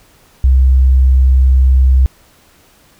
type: tone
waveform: sine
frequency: 65.1 Hz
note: C2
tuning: 8 cents flat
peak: -5 dBFS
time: 0.44-2.06 s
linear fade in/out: 0 ms
effects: pink hiss -48 dBFS RMS until 2.99 s